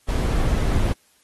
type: noise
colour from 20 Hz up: brown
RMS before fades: -20 dBFS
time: 0.08-0.93 s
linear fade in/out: 10 ms
effects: white hiss -60 dBFS RMS until 1.23 s + AAC 32 kbps

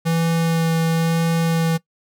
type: tone with vibrato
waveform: square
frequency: 164.81 Hz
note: E3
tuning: in tune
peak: -17 dBFS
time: 0.05-1.78 s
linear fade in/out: 20 ms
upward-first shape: sine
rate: 1 Hz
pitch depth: 10 cents each way
effects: noise-tail reverb RT60 0.1 s tail -21 dB re dry

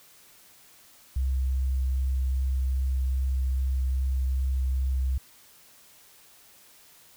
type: tone with vibrato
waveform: sine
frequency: 65.41 Hz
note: C2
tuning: in tune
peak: -23 dBFS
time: 1.16-5.18 s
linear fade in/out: 5 ms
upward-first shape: sine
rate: 2.5 Hz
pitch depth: 10 cents each way
effects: white hiss -55 dBFS RMS until 7.16 s

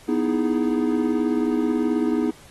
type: chord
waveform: triangle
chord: E major seventh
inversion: second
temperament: equal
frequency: 246.9 / 311.1 / 329.6 / 415.3 Hz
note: B3 / D#4 / E4 / G#4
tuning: 0 / 0 / 0 / 0 cents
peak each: -21 / -21 / -26 / -25 dBFS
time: 0.08-2.31 s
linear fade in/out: 10 ms
effects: pink hiss -49 dBFS RMS until 2.5 s + AAC 32 kbps

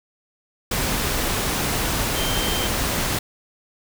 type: tone in noise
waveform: sine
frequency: 3136 Hz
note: G7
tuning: in tune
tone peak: -28 dBFS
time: 2.16-2.67 s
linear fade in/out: 5 ms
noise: pink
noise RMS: -23 dBFS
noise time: 0.71-3.19 s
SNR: -8 dB
effects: none

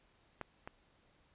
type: clicks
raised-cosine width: 0.5 ms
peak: -25 / -29 dBFS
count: 2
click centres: 0.413 / 0.675 s
effects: pink hiss -70 dBFS RMS until 1.34 s + resampled to 8000 Hz

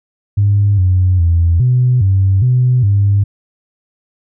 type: tone with pitch steps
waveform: sine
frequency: 101.5 / 91.9 / 84.5 / 125.3 / 96.3 / 125.7 / 100.5 Hz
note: G#2 / F#2 / E2 / B2 / G2 / B2 / G2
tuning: -39 / -11 / +43 / +25 / -30 / +31 / +44 cents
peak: -7 dBFS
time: 0.37-3.24 s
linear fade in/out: 10 ms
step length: 410 ms
effects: tanh soft clip ceiling -3 dBFS

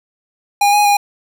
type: tone with pitch steps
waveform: square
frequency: 814 / 829 / 816 Hz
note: G#5 / G#5 / G#5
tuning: -35 / -3 / -31 cents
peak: -10 dBFS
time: 0.61-0.97 s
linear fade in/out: 5 ms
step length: 120 ms
effects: none

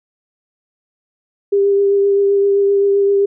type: tone with vibrato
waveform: sine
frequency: 399.1 Hz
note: G4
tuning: 31 cents sharp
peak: -10 dBFS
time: 1.52-3.26 s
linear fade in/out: 10 ms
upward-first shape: triangle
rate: 7.7 Hz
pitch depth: 17 cents each way
effects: none

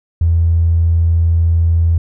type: tone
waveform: triangle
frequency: 83.3 Hz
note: E2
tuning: 19 cents sharp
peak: -5 dBFS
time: 0.21-1.98 s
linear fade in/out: 5 ms
effects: tanh soft clip ceiling -7 dBFS

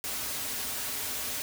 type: noise with comb filter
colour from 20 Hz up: white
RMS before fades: -34 dBFS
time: 0.04-1.42 s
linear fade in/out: 0 ms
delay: 5.8 ms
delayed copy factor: -0.85
effects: none

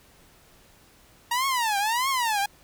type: tone with vibrato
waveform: sawtooth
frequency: 932.3 Hz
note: A#5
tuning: in tune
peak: -19 dBFS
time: 1.31-2.46 s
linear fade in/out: 5 ms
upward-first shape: triangle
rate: 1.6 Hz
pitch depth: 300 cents each way
effects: pink hiss -56 dBFS RMS until 2.63 s

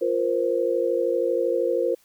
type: chord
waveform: sine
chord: F suspended fourth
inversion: none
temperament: equal with one note detuned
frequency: 349.2 / 470.5 / 523.3 Hz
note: F4 / Bb4 / C5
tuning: 0 / +16 / 0 cents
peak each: -26 / -24 / -24 dBFS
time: 0.01-1.95 s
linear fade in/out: 10 ms
effects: white hiss -60 dBFS RMS until 2.04 s

